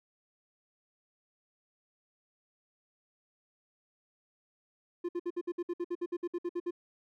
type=tone bursts; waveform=triangle; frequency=349.2 Hz; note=F4; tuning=in tune; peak=-29 dBFS; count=16; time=5.04-6.709 s; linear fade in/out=10 ms; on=49 ms; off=59 ms; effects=none